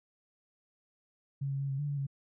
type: tone with pitch steps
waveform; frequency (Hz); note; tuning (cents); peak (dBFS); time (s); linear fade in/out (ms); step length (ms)
sine; 138.5 / 137.4 / 138.8 / 135.6 / 146.1 / 142.9 / 138.1; C#3 / C#3 / C#3 / C#3 / D3 / D3 / C#3; -1 / -15 / +3 / -38 / -9 / -47 / -6; -31; 1.41-2.068; 10; 94
effects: none